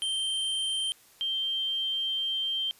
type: tone pair in turn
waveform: square / sine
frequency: 3136 / 3148 Hz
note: G7 / G7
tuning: 0 / +7 cents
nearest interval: unison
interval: 7 cents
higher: second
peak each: -28 / -27 dBFS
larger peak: second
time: 0.02-0.92 / 1.21-2.71 s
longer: second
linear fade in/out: 0 ms
effects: white hiss -58 dBFS RMS until 2.79 s + resampled to 32000 Hz